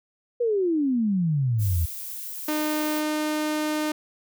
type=exponential sweep; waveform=sine; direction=down; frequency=493.9 to 77.78 Hz; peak=-20 dBFS; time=0.4-1.86 s; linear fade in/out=10 ms
type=noise; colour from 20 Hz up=violet; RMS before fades=-35 dBFS; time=1.58-3.03 s; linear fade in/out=50 ms
type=tone; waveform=sawtooth; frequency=305.1 Hz; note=D#4; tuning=34 cents flat; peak=-20 dBFS; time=2.48-3.92 s; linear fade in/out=5 ms
effects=none